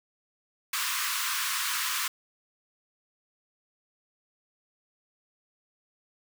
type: high-pass noise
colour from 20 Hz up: pink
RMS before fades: -30 dBFS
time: 0.73-2.08 s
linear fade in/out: 5 ms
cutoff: 1000 Hz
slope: 96 dB/octave
effects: none